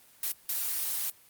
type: noise bursts at uneven times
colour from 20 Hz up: blue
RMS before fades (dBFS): -31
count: 2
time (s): 0.23-0.32 / 0.49-1.1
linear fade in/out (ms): 2
effects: white hiss -58 dBFS RMS until 1.29 s + Opus 24 kbps